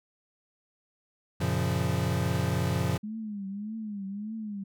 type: chord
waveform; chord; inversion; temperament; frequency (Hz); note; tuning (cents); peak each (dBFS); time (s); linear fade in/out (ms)
square; Gb major seventh; none; equal; 92.5 / 116.54 / 138.59 / 174.61; Gb2 / Bb2 / Db3 / F3; 0 / 0 / 0 / 0; -32; 1.4-2.98; 10
type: tone with vibrato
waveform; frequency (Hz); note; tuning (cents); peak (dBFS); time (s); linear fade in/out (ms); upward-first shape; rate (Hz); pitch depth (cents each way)
sine; 207.7; G#3; 0; -33; 3.03-4.64; 10; triangle; 1.7; 140
effects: none